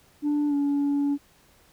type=tone with pitch glide; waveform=sine; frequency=293.7 to 284.7 Hz; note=D4 to C#4; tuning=0 to +46 cents; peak=-19 dBFS; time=0.22-1.18 s; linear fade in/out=50 ms; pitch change=-54 cents; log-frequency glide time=0.48-0.54 s; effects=tanh soft clip ceiling -20 dBFS + pink hiss -59 dBFS RMS until 1.72 s